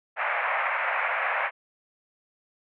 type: band-pass noise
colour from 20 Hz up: white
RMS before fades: -27 dBFS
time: 0.16-1.51 s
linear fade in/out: 50 ms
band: 570 to 2300 Hz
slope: 48 dB/octave
effects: none